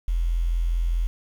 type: tone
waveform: sine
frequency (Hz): 42.4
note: E1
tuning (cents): +50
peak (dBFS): -20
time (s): 0.08-1.07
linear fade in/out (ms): 0
effects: 8-bit